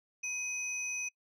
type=tone pair together; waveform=sine; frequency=2516 / 5975 Hz; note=D#7 / F#8; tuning=+19 / +16 cents; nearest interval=octave + minor third; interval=1497 cents; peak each=-35 / -36 dBFS; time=0.23-1.09 s; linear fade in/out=10 ms; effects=noise-tail reverb RT60 0.1 s tail -25 dB re dry + tanh soft clip ceiling -29 dBFS